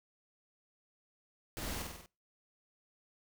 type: noise with echo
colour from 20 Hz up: pink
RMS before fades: -42 dBFS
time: 1.57-1.82 s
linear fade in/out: 0 ms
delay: 48 ms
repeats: 5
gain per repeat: -3 dB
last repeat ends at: 2.06 s
effects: noise-tail reverb RT60 0.3 s tail -24 dB re dry